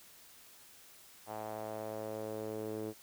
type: tone with band-pass filter sweep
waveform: sawtooth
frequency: 108.4 Hz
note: A2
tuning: 25 cents flat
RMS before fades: -41 dBFS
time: 1.26-2.94 s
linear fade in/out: 50 ms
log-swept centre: 770 to 390 Hz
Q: 2.9
effects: white hiss -58 dBFS RMS until 3.02 s